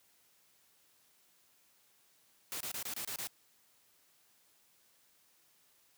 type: noise bursts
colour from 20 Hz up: white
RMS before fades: -40 dBFS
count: 7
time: 2.52-3.271 s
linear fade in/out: 0 ms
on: 85 ms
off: 26 ms
effects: white hiss -69 dBFS RMS until 5.97 s + high-pass 80 Hz 12 dB/octave